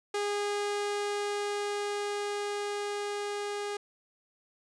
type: tone with level ramp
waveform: sawtooth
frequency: 410 Hz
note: G#4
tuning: 22 cents flat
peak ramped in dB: -25 to -29 dBFS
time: 0.14-3.77 s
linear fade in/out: 5 ms
effects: resampled to 22050 Hz